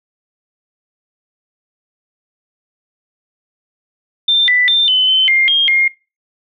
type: tone with pitch steps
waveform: sine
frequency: 3582 / 1984 / 3584 / 3033 / 3065 / 2115 / 3228 / 2130 Hz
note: A7 / B6 / A7 / F#7 / G7 / C7 / G#7 / C7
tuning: +30 / +7 / +31 / +42 / -40 / +18 / -50 / +30 cents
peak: -9 dBFS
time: 4.28-5.88 s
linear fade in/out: 5 ms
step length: 200 ms
effects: noise-tail reverb RT60 0.3 s tail -22 dB re dry